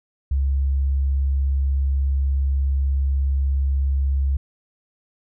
sine tone, 68.3 Hz, C#2, 25 cents flat, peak -17 dBFS, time 0.31-4.37 s, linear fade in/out 5 ms, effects none

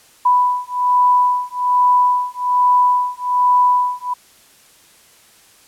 sine beating tone pair, 990 / 991.2 Hz, B5 / B5, +4 / +6 cents, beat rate 1.2 Hz, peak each -15 dBFS, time 0.25-4.14 s, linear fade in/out 10 ms, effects white hiss -49 dBFS RMS until 5.67 s + low-pass 12000 Hz 12 dB/octave

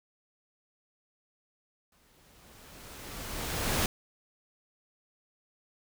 pink noise with exponential growth, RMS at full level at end -27 dBFS, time 1.92-3.86 s, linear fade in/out 2 ms, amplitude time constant 420 ms, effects none

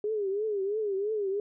sine tone with vibrato, 410 Hz, G#4, 22 cents flat, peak -27 dBFS, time 0.04-1.4 s, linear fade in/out 2 ms, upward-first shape triangle, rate 3 Hz, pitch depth 140 cents each way, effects none

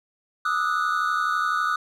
triangle tone cluster, 1209 / 1281 / 1466 Hz, D6 / E6 / F#6, +50 / -50 / -16 cents, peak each -24 dBFS, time 0.45-1.76 s, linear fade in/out 5 ms, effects none

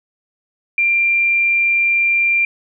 sine tone, 2377 Hz, D7, 20 cents sharp, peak -12 dBFS, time 0.78-2.45 s, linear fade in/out 2 ms, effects none

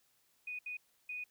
sine tone bursts at uneven times, 2479 Hz, D#7, 7 cents flat, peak -39 dBFS, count 3, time 0.47-0.59 / 0.66-0.77 / 1.09-1.24 s, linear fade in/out 5 ms, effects white hiss -73 dBFS RMS until 1.3 s

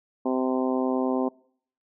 harmonic tone, 129.3 Hz, C3, 20 cents flat, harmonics 2 / 3 / 4 / 5 / 6 / 7 / 8, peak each -25 / -29 / -31 / -33 / -35 / -36 / -37 dBFS, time 0.25-1.29 s, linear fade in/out 10 ms, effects noise-tail reverb RT60 0.6 s tail -24 dB re dry

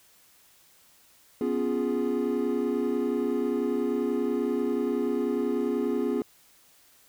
triangle chord, C# dominant seventh, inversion third, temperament equal, 246.9 / 277.2 / 349.2 / 415.3 Hz, B3 / C#4 / E#4 / G#4, 0 / 0 / 0 / 0 cents, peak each -27 / -29 / -29 / -27 dBFS, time 1.41-6.22 s, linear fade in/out 2 ms, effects tanh soft clip ceiling -14 dBFS + white hiss -59 dBFS RMS until 7.08 s

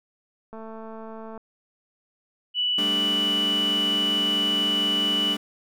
click train, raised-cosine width 1 ms, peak -27 dBFS, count 189, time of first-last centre 0.53-1.377 s, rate 222 Hz
sine tone, 2960 Hz, F#7, in tune, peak -21 dBFS, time 2.54-5.37 s, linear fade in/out 50 ms
sawtooth chord, G suspended second, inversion none, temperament just, 196 / 220.5 / 294 Hz, G3 / A3 / D4, 0 / +4 / +2 cents, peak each -29 / -29 / -27 dBFS, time 2.78-5.37 s, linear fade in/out 5 ms
effects none

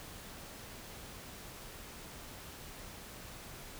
silence, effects pink hiss -49 dBFS RMS until 3.79 s

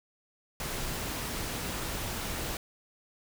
pink noise, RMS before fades -35 dBFS, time 0.6-2.57 s, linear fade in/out 2 ms, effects none

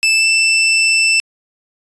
sawtooth tone with pitch glide, 2637 to 2658 Hz, E7 to E7, 0 to +14 cents, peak -7 dBFS, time 0.03-1.2 s, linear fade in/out 0 ms, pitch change +14 cents, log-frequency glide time 0.16-0.26 s, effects resampled to 22050 Hz

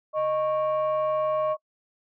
sine tone pair together, 619 / 1102 Hz, D#5 / C#6, -9 / -11 cents, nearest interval minor seventh, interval 998 cents, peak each -22 / -27 dBFS, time 0.13-1.57 s, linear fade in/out 50 ms, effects noise-tail reverb RT60 0.1 s tail -25 dB re dry + tanh soft clip ceiling -18 dBFS

